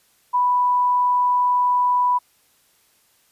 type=tone; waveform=sine; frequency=987.8 Hz; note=B5; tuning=in tune; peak=-15 dBFS; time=0.33-2.19 s; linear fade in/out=20 ms; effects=white hiss -60 dBFS RMS until 3.31 s + resampled to 32000 Hz